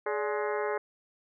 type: harmonic tone with a mistuned harmonic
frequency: 210 Hz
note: G#3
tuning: 19 cents sharp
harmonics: 2 / 3 / 4 / 5 / 6 / 7 / 8 / 9 / 10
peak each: -31 / -35 / -37 / -39 / -41 / -42 / -43 / -44 / -45 dBFS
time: 0.06-0.78 s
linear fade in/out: 5 ms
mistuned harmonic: 3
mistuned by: -140 cents
effects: none